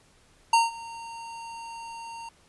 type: tone with ADSR envelope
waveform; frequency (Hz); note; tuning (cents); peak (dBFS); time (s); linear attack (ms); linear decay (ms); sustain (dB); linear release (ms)
square; 921; A#5; -21; -16; 0.53-2.29; 5; 170; -22; 4
effects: pink hiss -60 dBFS RMS until 2.48 s + resampled to 24000 Hz